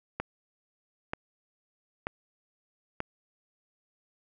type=click train; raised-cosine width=0.5 ms; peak=-16 dBFS; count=4; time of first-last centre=0.2-3.004 s; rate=1.07 Hz; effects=none